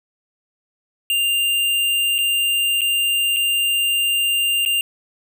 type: tone with dropouts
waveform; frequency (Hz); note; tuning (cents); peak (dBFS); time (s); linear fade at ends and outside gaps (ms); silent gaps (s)
square; 2794; F7; 0; -17; 1.1-4.81; 1; 2.182-2.187 / 2.809-2.816 / 3.363-3.367 / 4.651-4.66
effects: none